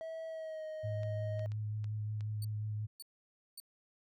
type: tone with pitch glide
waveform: triangle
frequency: 648 to 624.8 Hz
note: E5 to D#5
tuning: -30 to +7 cents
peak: -38 dBFS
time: 0.01-1.46 s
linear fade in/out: 0 ms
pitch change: -63 cents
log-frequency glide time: 0.27-0.65 s
type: tone with vibrato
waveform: sine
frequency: 106.5 Hz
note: G#2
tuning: 44 cents sharp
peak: -35 dBFS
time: 0.83-2.87 s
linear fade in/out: 20 ms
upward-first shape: sine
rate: 5.6 Hz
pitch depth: 15 cents each way
type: clicks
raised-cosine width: 0.2 ms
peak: -37 dBFS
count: 5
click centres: 1.033 / 1.394 / 1.519 / 1.843 / 2.208 s
type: tone bursts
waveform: 15% pulse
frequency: 4485 Hz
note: C#8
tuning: 19 cents sharp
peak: -39 dBFS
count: 3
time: 2.42-3.601 s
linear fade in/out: 2 ms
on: 27 ms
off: 550 ms
effects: none